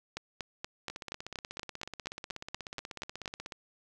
two click trains, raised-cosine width 0.2 ms, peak -23 / -19 dBFS, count 44 / 14, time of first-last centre 0.9-3.522 / 0.17-3.258 s, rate 16.4 / 4.21 Hz, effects none

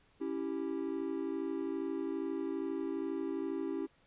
triangle chord, C# diminished, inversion none, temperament equal, 277.2 / 329.6 / 392 Hz, C#4 / E4 / G4, 0 / 0 / 0 cents, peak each -37 / -36 / -37 dBFS, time 0.2-3.87 s, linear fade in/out 20 ms, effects pink hiss -68 dBFS RMS until 4.06 s + resampled to 8000 Hz

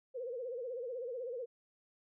sine tone with vibrato, 492.7 Hz, B4, 4 cents flat, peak -38 dBFS, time 0.14-1.46 s, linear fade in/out 20 ms, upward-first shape sine, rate 16 Hz, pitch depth 120 cents each way, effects none

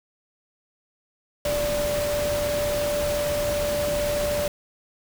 sine tone in noise, 586 Hz, D5, 4 cents flat, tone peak -23 dBFS, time 1.45-4.48 s, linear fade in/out 2 ms, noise pink, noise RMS -30 dBFS, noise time 1.45-4.48 s, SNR +4 dB, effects none

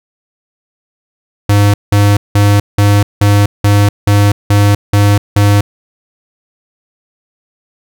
square tone bursts, 102.1 Hz, G#2, 29 cents flat, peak -6 dBFS, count 10, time 1.49-5.61 s, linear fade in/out 5 ms, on 250 ms, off 180 ms, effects none

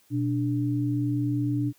sine tone pair together, 122.56 / 293.1 Hz, B2 / D4, -13 / -3 cents, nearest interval octave + minor third, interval 1510 cents, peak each -26 dBFS, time 0.1-1.73 s, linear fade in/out 50 ms, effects white hiss -62 dBFS RMS until 1.78 s

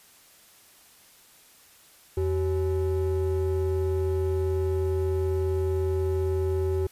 triangle ring-modulated tone, 232.7 Hz, A#3, 3 cents flat, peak -18 dBFS, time 2.17-6.87 s, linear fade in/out 5 ms, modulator 148 Hz, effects white hiss -55 dBFS RMS until 6.91 s + resampled to 32000 Hz

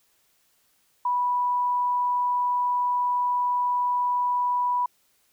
sine tone, 983 Hz, B5, 8 cents flat, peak -21 dBFS, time 1.05-4.86 s, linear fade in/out 5 ms, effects white hiss -66 dBFS RMS until 5.32 s

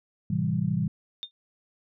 sine chord, A minor seventh, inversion none, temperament equal, 110 / 130.81 / 164.81 / 196 Hz, A2 / C3 / E3 / G3, 0 / 0 / 0 / 0 cents, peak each -32 / -30 / -27 / -29 dBFS, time 0.3-0.88 s, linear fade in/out 5 ms
sine tone with exponential decay, 3632 Hz, A#7, 46 cents flat, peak -28 dBFS, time 1.23-1.31 s, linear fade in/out 0 ms, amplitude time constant 16 ms
effects none

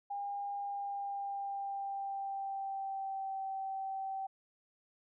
sine tone with pitch glide, 806 to 773.2 Hz, G5 to G5, +48 to -24 cents, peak -36 dBFS, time 0.1-4.27 s, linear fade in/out 10 ms, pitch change -72 cents, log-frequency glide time 0.55-3.42 s, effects none

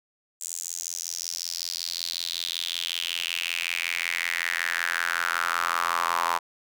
square tone with high-pass filter sweep, 42.68 Hz, F1, 39 cents flat, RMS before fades -29 dBFS, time 0.4-6.39 s, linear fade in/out 20 ms, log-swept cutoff 7500 to 990 Hz, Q 4.5, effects none

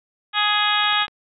harmonic tone, 417 Hz, G#4, 7 cents sharp, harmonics 2 / 3 / 4 / 5 / 6 / 7 / 8 / 9, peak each -25 / -23 / -24 / -29 / -27 / -29 / -23 / -26 dBFS, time 0.33-1.07 s, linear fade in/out 50 ms
clicks, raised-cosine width 0.3 ms, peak -23 dBFS, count 4, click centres 0.838 / 0.927 / 1.023 / 1.081 s
effects none

